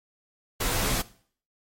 pink noise with comb filter, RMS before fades -26 dBFS, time 0.6-1.02 s, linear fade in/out 10 ms, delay 13 ms, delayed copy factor -0.95, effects noise-tail reverb RT60 0.5 s tail -18 dB re dry + MP3 64 kbps

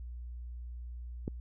click, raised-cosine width 3 ms, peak -21 dBFS, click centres 1.279 s, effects added 60 Hz sine -40 dBFS peak until 1.4 s

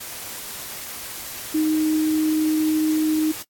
sine tone in noise, 311.1 Hz, D#4, in tune, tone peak -17 dBFS, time 1.54-3.32 s, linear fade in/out 10 ms, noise white, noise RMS -34 dBFS, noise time 0-3.43 s, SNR +14 dB, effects noise-tail reverb RT60 0.1 s tail -19 dB re dry + AAC 64 kbps

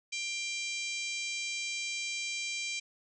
harmonic tone, 790 Hz, G5, 13 cents sharp, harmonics 3 / 4 / 5 / 6 / 7 / 8 / 9 / 10, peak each -36 / -43 / -44 / -45 / -46 / -43 / -47 / -48 dBFS, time 0.12-2.8 s, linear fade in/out 10 ms, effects none

